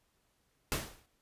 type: noise with exponential decay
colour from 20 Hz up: pink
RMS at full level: -30 dBFS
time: 0.72-1.06 s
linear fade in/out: 0 ms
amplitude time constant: 72 ms
effects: pink hiss -75 dBFS RMS until 1.21 s + resampled to 32000 Hz